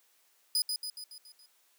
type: tone with echo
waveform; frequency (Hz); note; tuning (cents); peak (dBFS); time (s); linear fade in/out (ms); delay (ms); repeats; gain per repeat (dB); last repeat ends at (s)
sawtooth; 4978; D#8; 0; -23; 0.55-0.62; 2; 140; 6; -5; 1.46
effects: white hiss -68 dBFS RMS until 1.78 s + high-pass 400 Hz 12 dB/octave